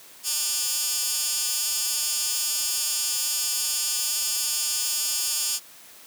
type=tone with high-pass filter; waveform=15% pulse; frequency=299.6 Hz; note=D4; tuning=35 cents sharp; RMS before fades=-26 dBFS; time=0.23-5.6 s; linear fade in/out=50 ms; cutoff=5900 Hz; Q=1.1; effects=white hiss -48 dBFS RMS until 6.06 s + high-pass 150 Hz 12 dB/octave